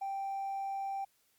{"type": "tone with hard clipping", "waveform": "triangle", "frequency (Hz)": 784, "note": "G5", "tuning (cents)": 0, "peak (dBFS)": -34, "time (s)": [0.01, 1.05], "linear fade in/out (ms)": 10, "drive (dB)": 2, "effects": ["white hiss -72 dBFS RMS until 1.38 s", "Opus 48 kbps"]}